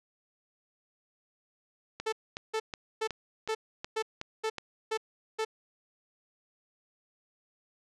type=click train; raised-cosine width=0.2 ms; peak=-19 dBFS; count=8; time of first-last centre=2-4.583 s; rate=2.71 Hz
type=tone bursts; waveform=sawtooth; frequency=440 Hz; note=A4; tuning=in tune; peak=-25 dBFS; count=8; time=2.06-5.45 s; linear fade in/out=10 ms; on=65 ms; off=410 ms
effects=low-pass 7000 Hz 12 dB/octave